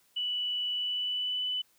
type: tone with pitch glide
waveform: sine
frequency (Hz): 2960 to 2994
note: F#7 to F#7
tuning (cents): 0 to +20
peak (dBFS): -29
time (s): 0.16-1.62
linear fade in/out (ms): 10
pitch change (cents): +20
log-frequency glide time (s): 0.72-1.48
effects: white hiss -67 dBFS RMS until 1.78 s